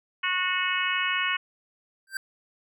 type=harmonic tone; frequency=366.3 Hz; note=F#4; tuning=17 cents flat; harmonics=3 / 4 / 5 / 6 / 7 / 8; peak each=-31 / -31 / -31 / -31 / -31 / -31 dBFS; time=0.23-1.37 s; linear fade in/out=10 ms
type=tone with exponential growth; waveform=square; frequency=1568 Hz; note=G6; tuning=in tune; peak=-25 dBFS; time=2.07-2.17 s; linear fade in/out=2 ms; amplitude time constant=20 ms
effects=none